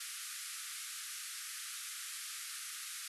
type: band-pass noise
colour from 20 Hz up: white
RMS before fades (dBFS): -45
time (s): 0-3.08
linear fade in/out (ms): 5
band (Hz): 1200 to 12000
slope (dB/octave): 96
effects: none

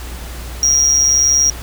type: tone with amplitude modulation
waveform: triangle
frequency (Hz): 5700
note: F8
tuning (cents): +34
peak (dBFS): -5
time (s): 0.63-1.5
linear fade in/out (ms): 2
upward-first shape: sine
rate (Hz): 141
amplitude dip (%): 80
effects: added 60 Hz sine -27 dBFS peak until 1.62 s + pink hiss -33 dBFS RMS until 1.62 s

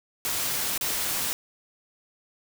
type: noise with dropouts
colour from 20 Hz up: white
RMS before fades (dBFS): -28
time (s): 0.25-1.33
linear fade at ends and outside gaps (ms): 0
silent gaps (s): 0.778-0.811
effects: none

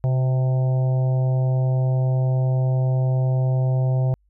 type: harmonic tone with a mistuned harmonic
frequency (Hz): 130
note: C3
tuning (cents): -11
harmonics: 1 / 3 / 4 / 5 / 6 / 7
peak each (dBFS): -17 / -36 / -34 / -33 / -40 / -44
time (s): 0.04-4.14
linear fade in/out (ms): 0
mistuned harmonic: 3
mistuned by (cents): -62
effects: added 50 Hz sine -59 dBFS peak until 4.29 s

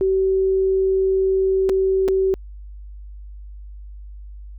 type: tone with dropouts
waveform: sine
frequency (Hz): 381.8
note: G4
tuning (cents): -46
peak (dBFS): -15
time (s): 0.01-2.34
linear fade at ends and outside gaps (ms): 0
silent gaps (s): 1.692-1.696 / 2.08-2.085
effects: added 50 Hz sine -34 dBFS peak until 4.58 s

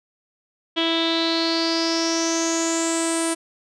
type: tone with low-pass filter sweep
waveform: sawtooth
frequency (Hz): 329.6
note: E4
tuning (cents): 0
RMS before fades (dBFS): -22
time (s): 0.76-3.35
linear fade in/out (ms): 20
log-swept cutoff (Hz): 3300 to 9200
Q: 8.4
effects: none

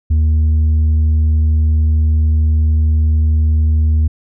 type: tone with tanh clipping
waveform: sine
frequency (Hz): 77.78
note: D#2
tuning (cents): 0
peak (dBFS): -10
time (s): 0.1-4.08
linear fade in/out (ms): 10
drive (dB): 3
effects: none

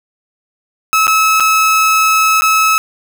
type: tone with dropouts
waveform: 30% pulse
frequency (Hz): 1295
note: E6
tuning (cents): -31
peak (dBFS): -6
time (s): 0.93-2.78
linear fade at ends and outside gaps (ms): 0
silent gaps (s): 1.069-1.079 / 1.399-1.405 / 2.41-2.42
effects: none

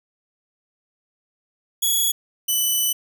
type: tone pair in turn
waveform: 5% pulse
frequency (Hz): 3366 / 2988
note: G#7 / F#7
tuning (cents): +23 / +16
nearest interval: major second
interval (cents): 207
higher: first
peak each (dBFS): -10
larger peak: neither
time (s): 1.82-2.12 / 2.48-2.93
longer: second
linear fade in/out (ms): 10
effects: none

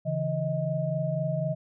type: tone cluster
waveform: sine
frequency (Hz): 139.6 / 163.6 / 630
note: C#3 / E3 / D#5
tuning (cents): +13 / -13 / +21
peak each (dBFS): -30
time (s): 0.05-1.55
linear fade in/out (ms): 20
effects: none

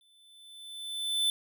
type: tone with exponential growth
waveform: square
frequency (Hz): 3520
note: A7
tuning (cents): 0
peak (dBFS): -24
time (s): 0.01-1.3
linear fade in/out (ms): 1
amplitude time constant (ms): 280
effects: none

